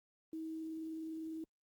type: tone with quantisation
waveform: sine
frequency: 320 Hz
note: D#4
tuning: 49 cents sharp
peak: -40 dBFS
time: 0.33-1.44 s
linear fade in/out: 2 ms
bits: 11
effects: Opus 24 kbps